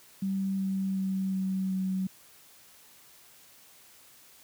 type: tone with pitch steps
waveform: sine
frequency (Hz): 193.5 / 192.27 / 191.06 / 189.85 / 188.64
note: G3 / G3 / G3 / F#3 / F#3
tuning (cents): -22 / -33 / -44 / +45 / +34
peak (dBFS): -27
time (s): 0.22-2.07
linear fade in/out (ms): 5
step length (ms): 370
effects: white hiss -56 dBFS RMS until 4.43 s + high-pass 60 Hz 12 dB/octave